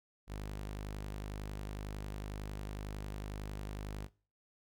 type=tone; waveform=sawtooth; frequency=51 Hz; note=G#1; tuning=31 cents flat; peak=-36 dBFS; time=0.27-4.09 s; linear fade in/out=50 ms; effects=noise-tail reverb RT60 0.4 s tail -22 dB re dry